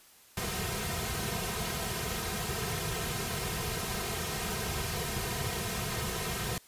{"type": "noise with comb filter", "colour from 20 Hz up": "pink", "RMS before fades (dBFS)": -34, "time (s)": [0.37, 6.58], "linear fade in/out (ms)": 2, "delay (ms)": 3.5, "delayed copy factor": -1, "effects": ["white hiss -58 dBFS RMS until 6.67 s", "resampled to 32000 Hz"]}